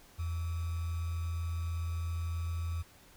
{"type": "tone with sample-and-hold", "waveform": "sine", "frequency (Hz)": 83.7, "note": "E2", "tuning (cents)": 27, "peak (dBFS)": -32, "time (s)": [0.18, 2.83], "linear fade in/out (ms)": 20, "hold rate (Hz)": 1225, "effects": ["pink hiss -59 dBFS RMS until 3.16 s"]}